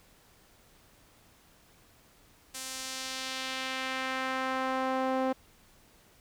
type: tone with band-pass filter sweep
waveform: sawtooth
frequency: 261.6 Hz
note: C4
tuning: in tune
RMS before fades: -33 dBFS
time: 2.54-5.33 s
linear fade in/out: 10 ms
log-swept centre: 8400 to 590 Hz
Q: 1
effects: pink hiss -61 dBFS RMS until 6.2 s